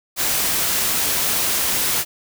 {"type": "noise", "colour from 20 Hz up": "white", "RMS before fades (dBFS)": -20, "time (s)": [0.16, 2.05], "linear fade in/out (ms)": 50, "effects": []}